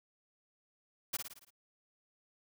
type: noise with echo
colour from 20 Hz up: white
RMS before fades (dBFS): -35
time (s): 1.13-1.17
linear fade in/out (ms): 10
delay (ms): 56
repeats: 6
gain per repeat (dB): -5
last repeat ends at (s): 1.506
effects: none